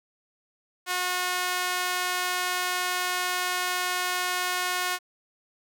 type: tone with high-pass filter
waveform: sawtooth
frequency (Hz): 362.1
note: F#4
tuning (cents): -37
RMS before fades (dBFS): -28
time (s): 0.86-4.99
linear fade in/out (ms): 50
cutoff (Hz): 1100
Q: 0.84
effects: none